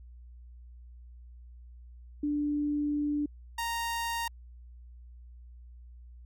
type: tone pair in turn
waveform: sine / sawtooth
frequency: 293.7 / 929.8 Hz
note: D4 / A#5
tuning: 0 / -5 cents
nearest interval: octave + minor sixth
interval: 1995 cents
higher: second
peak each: -27 dBFS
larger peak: neither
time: 2.23-3.26 / 3.58-4.28 s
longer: first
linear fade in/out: 5 ms
effects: added 60 Hz sine -47 dBFS peak until 6.25 s